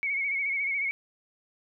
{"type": "tone with vibrato", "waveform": "sine", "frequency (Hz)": 2219, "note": "C#7", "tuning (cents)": 1, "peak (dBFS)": -26, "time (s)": [0.03, 0.91], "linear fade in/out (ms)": 0, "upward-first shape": "sine", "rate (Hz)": 14, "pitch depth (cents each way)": 56, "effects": []}